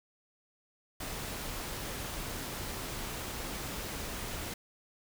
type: noise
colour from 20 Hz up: pink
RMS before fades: -39 dBFS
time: 1-4.54 s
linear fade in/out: 5 ms
effects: none